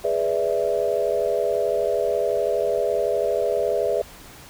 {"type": "chord", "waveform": "sine", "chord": "E dominant seventh", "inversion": "first", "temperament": "equal", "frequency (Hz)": [415.3, 493.9, 587.3, 659.3], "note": ["G#4", "B4", "D5", "E5"], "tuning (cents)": [0, 0, 0, 0], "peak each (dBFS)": -25, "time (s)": [0.04, 4.02], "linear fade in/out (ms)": 5, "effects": ["pink hiss -44 dBFS RMS until 4.49 s"]}